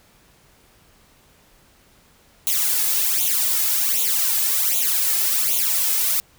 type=noise with flanger; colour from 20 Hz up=blue; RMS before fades=-20 dBFS; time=2.47-6.2 s; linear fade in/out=0 ms; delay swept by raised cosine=0.29 to 2.39 ms; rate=1.3 Hz; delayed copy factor=+0.9; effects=pink hiss -55 dBFS RMS until 6.38 s